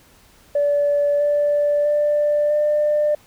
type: tone with pitch steps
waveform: sine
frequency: 578 / 584.4 / 590.8 / 597.3 Hz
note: D5 / D5 / D5 / D5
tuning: -28 / -9 / +10 / +29 cents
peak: -14 dBFS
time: 0.55-3.15 s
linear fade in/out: 5 ms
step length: 650 ms
effects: tanh soft clip ceiling -11 dBFS + pink hiss -52 dBFS RMS until 3.26 s